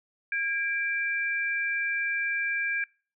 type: tone pair together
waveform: sine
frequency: 1628 / 2348 Hz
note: G#6 / D7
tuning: -35 / -1 cents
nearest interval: tritone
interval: 634 cents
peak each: -28 / -30 dBFS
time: 0.32-2.84 s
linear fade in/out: 2 ms
effects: noise-tail reverb RT60 0.4 s tail -25 dB re dry